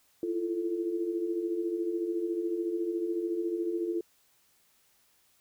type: tone cluster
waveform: sine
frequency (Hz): 329.6 / 343.5 / 440.2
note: E4 / F4 / A4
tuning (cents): 0 / -29 / +1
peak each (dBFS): -38 / -30 / -36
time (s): 0.23-4.01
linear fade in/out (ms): 2
effects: white hiss -67 dBFS RMS until 5.4 s